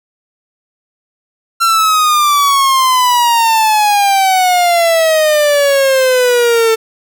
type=exponential sweep; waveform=45% pulse; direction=down; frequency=1365 to 444.3 Hz; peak=-8 dBFS; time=1.6-6.76 s; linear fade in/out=20 ms; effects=none